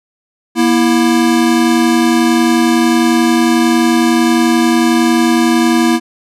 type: tone pair together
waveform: square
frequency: 238.5 / 329.6 Hz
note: A#3 / E4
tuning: +40 / 0 cents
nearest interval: tritone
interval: 560 cents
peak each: -12 dBFS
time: 0.55-6 s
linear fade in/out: 50 ms
effects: low-pass 12000 Hz 12 dB/octave